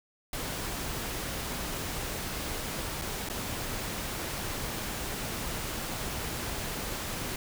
pink noise with dropouts, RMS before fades -35 dBFS, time 0.33-7.36 s, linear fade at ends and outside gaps 2 ms, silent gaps 3.015-3.019 / 3.289-3.298 s, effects none

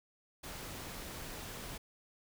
pink noise, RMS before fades -45 dBFS, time 0.43-1.78 s, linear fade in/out 10 ms, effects none

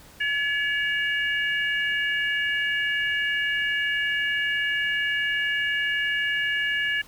harmonic tone, 568 Hz, C#5, 42 cents sharp, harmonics 3 / 4 / 5, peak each -24 / -31 / -29 dBFS, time 0.2-7.02 s, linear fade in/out 10 ms, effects pink hiss -50 dBFS RMS until 7.07 s

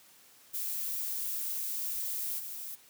violet noise with level steps, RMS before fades -35 / -41 dBFS, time 0.53-2.76 s, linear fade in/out 20 ms, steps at 2.38 s, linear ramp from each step 20 ms, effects white hiss -59 dBFS RMS until 2.89 s + high-pass 100 Hz 12 dB/octave

